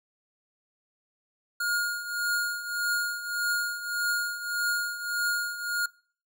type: tone with tremolo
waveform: square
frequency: 1426 Hz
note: F6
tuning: 36 cents sharp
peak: -24 dBFS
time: 1.6-5.86 s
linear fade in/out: 5 ms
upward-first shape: triangle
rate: 1.7 Hz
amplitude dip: 75%
effects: noise-tail reverb RT60 0.5 s tail -25 dB re dry